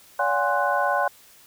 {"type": "tone cluster", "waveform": "sine", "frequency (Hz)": [573, 720, 816, 1050, 1487], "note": ["D5", "F#5", "G#5", "C6", "F#6"], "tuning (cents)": [-43, -47, -31, 6, 8], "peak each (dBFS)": -26, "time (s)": [0.19, 1.08], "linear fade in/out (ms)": 5, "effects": ["white hiss -52 dBFS RMS until 1.46 s"]}